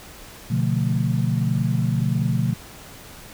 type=chord; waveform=sine; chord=B half-diminished seventh; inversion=none; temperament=equal with one note detuned; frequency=123.47 / 145.06 / 174.61 / 220 Hz; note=B2 / D3 / F3 / A3; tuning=0 / -21 / 0 / 0 cents; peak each=-22 / -24 / -25 / -27 dBFS; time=0.5-2.54 s; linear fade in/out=10 ms; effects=pink hiss -42 dBFS RMS until 3.33 s